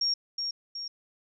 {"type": "tone with echo", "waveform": "sine", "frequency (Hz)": 5560, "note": "F8", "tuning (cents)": -9, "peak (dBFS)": -24, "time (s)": [0.01, 0.14], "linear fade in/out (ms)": 5, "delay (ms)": 370, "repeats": 2, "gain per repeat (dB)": -5, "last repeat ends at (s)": 0.88, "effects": []}